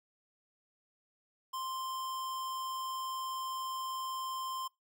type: tone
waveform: square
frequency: 1046.5 Hz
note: C6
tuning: in tune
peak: -37 dBFS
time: 1.53-4.68 s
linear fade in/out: 10 ms
effects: noise-tail reverb RT60 0.2 s tail -25 dB re dry